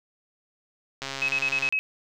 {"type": "click train", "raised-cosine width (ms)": 0.2, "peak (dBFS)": -15, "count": 92, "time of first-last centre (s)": [1.02, 1.689], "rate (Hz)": 136}
{"type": "tone bursts", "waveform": "sine", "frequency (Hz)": 2559, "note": "D#7", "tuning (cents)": 48, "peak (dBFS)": -22, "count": 6, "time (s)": [1.22, 1.79], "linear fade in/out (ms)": 0, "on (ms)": 65, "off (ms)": 36}
{"effects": []}